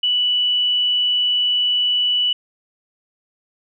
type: tone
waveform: sine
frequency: 2960 Hz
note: F#7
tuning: in tune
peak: -15 dBFS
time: 0.03-2.33 s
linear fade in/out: 5 ms
effects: none